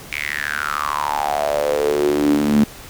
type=tone with high-pass filter sweep; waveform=sawtooth; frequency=73.42 Hz; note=D2; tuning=in tune; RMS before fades=-19 dBFS; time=0.12-2.64 s; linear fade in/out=5 ms; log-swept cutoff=2300 to 210 Hz; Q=8.6; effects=pink hiss -38 dBFS RMS until 2.89 s